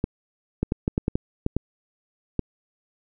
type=clicks; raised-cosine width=3 ms; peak=-9 dBFS; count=10; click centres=0.041 / 0.63 / 0.721 / 0.879 / 0.979 / 1.081 / 1.155 / 1.464 / 1.566 / 2.393 s; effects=none